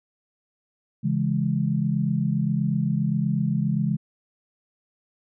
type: chord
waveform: sine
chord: C# minor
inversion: none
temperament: just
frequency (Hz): 138.59 / 166.31 / 207.9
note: C#3 / E3 / G#3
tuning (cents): 0 / +16 / +2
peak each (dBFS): -25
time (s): 1.03-3.97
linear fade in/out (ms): 20
effects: none